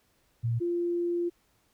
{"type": "tone pair in turn", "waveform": "sine", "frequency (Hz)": [116.54, 346.4], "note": ["A#2", "F4"], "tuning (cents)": [0, -14], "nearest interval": "octave + perfect fifth", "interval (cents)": 1886, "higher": "second", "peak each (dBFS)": [-25, -26], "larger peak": "first", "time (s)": [[0.43, 0.6], [0.6, 1.3]], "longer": "second", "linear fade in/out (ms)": 20, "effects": ["pink hiss -69 dBFS RMS until 1.73 s"]}